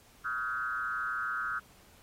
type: tone with frequency modulation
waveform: sine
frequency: 1396.9 Hz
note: F6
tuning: in tune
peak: -31 dBFS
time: 0.24-1.6 s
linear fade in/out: 20 ms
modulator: 126 Hz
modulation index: 1.3
effects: pink hiss -60 dBFS RMS until 2.02 s + AAC 48 kbps